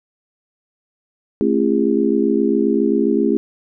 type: harmonic tone with a mistuned harmonic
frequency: 67.5 Hz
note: C#2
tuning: 45 cents flat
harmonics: 3 / 4 / 5 / 6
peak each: -19 / -19 / -19 / -19 dBFS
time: 1.41-3.37 s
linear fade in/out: 0 ms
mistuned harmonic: 3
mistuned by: +130 cents
effects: none